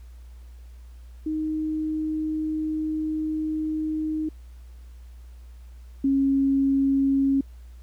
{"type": "tone pair in turn", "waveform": "sine", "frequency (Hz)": [311.1, 273.2], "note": ["D#4", "C#4"], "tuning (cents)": [0, -25], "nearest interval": "major second", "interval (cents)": 225, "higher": "first", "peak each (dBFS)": [-24, -18], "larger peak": "second", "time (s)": [[1.26, 4.29], [6.04, 7.41]], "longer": "first", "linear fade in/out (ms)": 5, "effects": ["added 60 Hz sine -41 dBFS peak until 7.82 s", "pink hiss -62 dBFS RMS until 7.82 s"]}